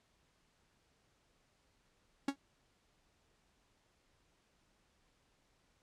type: tone with exponential decay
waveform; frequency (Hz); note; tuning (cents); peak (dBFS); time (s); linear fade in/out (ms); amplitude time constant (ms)
45% pulse; 277.2; C#4; 0; -29; 2.28-2.36; 5; 16
effects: pink hiss -74 dBFS RMS until 5.82 s + low-pass 8000 Hz 12 dB/octave